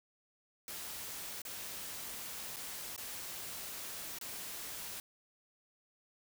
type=noise with dropouts; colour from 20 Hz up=white; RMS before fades=-44 dBFS; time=0.68-5 s; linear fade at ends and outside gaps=1 ms; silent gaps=1.418-1.451 / 2.561-2.567 / 2.963-2.978 / 4.186-4.212 s; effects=none